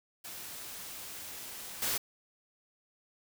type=noise with level steps; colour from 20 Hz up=white; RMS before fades=-44 / -32 dBFS; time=0.24-1.98 s; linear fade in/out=10 ms; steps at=1.82 s; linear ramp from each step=2 ms; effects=none